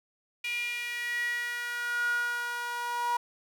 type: tone with high-pass filter sweep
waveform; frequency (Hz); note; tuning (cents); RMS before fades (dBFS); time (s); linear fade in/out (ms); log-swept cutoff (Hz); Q
sawtooth; 480.1; B4; -49; -32; 0.44-3.17; 5; 2500 to 1000; 9.3
effects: none